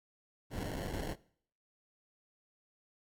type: noise with sample-and-hold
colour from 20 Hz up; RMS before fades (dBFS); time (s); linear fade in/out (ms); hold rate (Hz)
pink; -39; 0.5-1.16; 50; 1225
effects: noise-tail reverb RT60 0.6 s tail -22 dB re dry + AAC 64 kbps